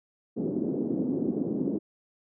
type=band-pass noise; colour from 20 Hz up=pink; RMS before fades=-29 dBFS; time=0.36-1.79 s; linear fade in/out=20 ms; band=210 to 370 Hz; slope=24 dB/octave; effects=none